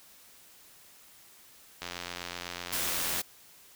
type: click train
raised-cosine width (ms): 0.2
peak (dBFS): -19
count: 122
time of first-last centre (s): 1.82-3.195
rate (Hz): 88
type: noise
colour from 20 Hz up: white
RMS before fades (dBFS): -32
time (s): 2.72-3.22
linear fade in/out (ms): 10
effects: white hiss -56 dBFS RMS until 3.75 s